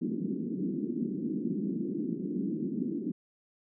pink band-pass noise, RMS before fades -33 dBFS, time 0.01-3.12 s, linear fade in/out 10 ms, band 180 to 350 Hz, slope 48 dB/octave, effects none

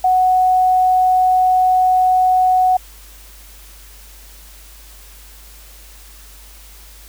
sine tone, 740 Hz, F#5, in tune, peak -10 dBFS, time 0.04-2.77 s, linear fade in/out 5 ms, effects added 50 Hz sine -40 dBFS peak until 7.08 s + white hiss -43 dBFS RMS until 7.08 s

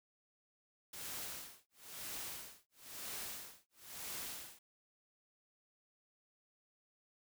white noise with tremolo, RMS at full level -44 dBFS, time 0.93-4.59 s, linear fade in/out 5 ms, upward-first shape sine, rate 1 Hz, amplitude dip 100%, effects none

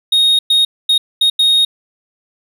triangle tone bursts at uneven times, 3729 Hz, A#7, in tune, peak -7 dBFS, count 5, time 0.12-0.39 / 0.5-0.65 / 0.89-0.98 / 1.21-1.3 / 1.39-1.65 s, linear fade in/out 5 ms, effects none

